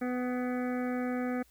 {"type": "harmonic tone with a mistuned harmonic", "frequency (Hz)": 249.6, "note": "B3", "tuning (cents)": 19, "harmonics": [1, 2, 3, 5, 6, 7, 8, 9], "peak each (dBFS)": [-31, -37, -41, -45, -47, -48, -49, -50], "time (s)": [0.01, 1.43], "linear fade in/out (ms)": 10, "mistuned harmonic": 7, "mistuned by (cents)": -27, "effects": ["added 60 Hz sine -65 dBFS peak until 1.5 s", "white hiss -65 dBFS RMS until 1.5 s"]}